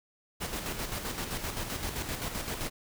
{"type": "noise with tremolo", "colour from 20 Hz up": "pink", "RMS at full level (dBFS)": -34, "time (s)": [0.4, 2.7], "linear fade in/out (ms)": 20, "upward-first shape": "square", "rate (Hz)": 7.7, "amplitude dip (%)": 45, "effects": []}